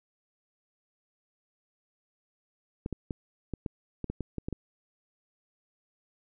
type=clicks; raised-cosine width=3 ms; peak=-20 dBFS; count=11; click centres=2.861 / 2.927 / 3.108 / 3.537 / 3.662 / 4.043 / 4.1 / 4.207 / 4.383 / 4.485 / 4.527 s; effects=none